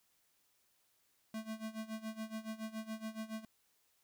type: tone with tremolo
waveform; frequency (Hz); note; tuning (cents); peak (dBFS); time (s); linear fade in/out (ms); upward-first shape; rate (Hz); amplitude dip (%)
square; 220; A3; 0; -39; 1.34-3.45; 2; sine; 7.1; 85
effects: white hiss -75 dBFS RMS until 4.03 s